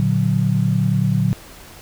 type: chord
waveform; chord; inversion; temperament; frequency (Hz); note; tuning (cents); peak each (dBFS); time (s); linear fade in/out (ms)
sine; Bb augmented; none; equal; 116.54 / 146.83 / 185; Bb2 / D3 / F#3; 0 / 0 / 0; -19 / -19 / -19; 0-1.33; 0
effects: pink hiss -41 dBFS RMS until 1.81 s